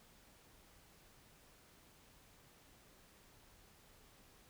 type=silence; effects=pink hiss -65 dBFS RMS until 4.49 s